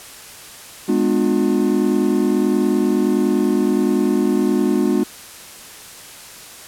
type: chord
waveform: triangle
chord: G# diminished seventh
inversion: none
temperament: just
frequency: 207.7 / 249.2 / 299 / 358.8 Hz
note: G#3 / B3 / D4 / F4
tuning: 0 / +16 / +31 / +47 cents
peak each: -18 dBFS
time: 0.88-5.04 s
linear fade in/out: 10 ms
effects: white hiss -38 dBFS RMS until 6.67 s + low-pass 12000 Hz 12 dB/octave